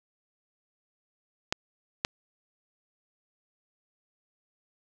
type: clicks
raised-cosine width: 0.2 ms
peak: -8 / -8 dBFS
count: 2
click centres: 1.525 / 2.049 s
effects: none